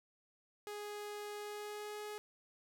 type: tone with pitch glide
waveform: sawtooth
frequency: 415.3 to 419.9 Hz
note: G#4 to G#4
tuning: 0 to +19 cents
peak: -39 dBFS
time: 0.67-2.18 s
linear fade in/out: 0 ms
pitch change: +19 cents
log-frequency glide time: 1.35-2.02 s
effects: none